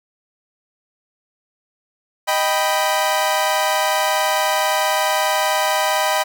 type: chord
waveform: sawtooth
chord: Eb augmented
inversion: none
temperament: equal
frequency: 622.3 / 784 / 987.8 Hz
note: Eb5 / G5 / B5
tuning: 0 / 0 / 0 cents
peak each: -17 dBFS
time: 2.27-6.24 s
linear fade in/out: 20 ms
effects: none